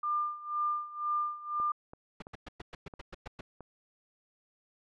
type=tone with tremolo; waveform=sine; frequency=1200 Hz; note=D6; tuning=37 cents sharp; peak=-27 dBFS; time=0.03-1.72 s; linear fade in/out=5 ms; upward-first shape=sine; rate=2 Hz; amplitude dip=85%
type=click train; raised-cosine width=1 ms; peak=-32 dBFS; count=7; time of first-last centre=1.6-3.607 s; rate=2.99 Hz
type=noise bursts; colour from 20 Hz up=pink; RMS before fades=-42 dBFS; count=10; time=2.2-3.41 s; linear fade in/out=5 ms; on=22 ms; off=110 ms
effects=low-pass 3000 Hz 12 dB/octave